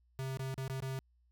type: tone with dropouts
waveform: square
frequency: 132.8 Hz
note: C3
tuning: 26 cents sharp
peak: -37 dBFS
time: 0.19-0.99 s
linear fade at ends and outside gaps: 0 ms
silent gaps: 0.372-0.394 / 0.542-0.579 / 0.679-0.698 / 0.803-0.823 s
effects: added 60 Hz sine -67 dBFS peak until 1.31 s